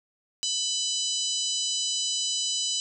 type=harmonic tone; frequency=996 Hz; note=B5; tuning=14 cents sharp; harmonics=3 / 4 / 5 / 6 / 7 / 8; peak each=-31 / -32 / -33 / -34 / -34 / -35 dBFS; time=0.43-2.8 s; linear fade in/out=0 ms; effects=none